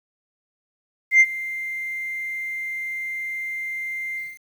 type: tone with ADSR envelope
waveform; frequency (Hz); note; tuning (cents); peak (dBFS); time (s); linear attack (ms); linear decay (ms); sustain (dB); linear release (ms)
sine; 2093; C7; 0; -6; 1.11-4.39; 94; 47; -20; 220
effects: tanh soft clip ceiling -8 dBFS + 8-bit